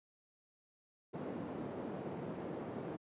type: band-pass noise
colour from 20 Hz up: white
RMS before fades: -43 dBFS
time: 1.13-2.97 s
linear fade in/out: 20 ms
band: 140 to 420 Hz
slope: 12 dB/octave
effects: high-pass 80 Hz 12 dB/octave + resampled to 8000 Hz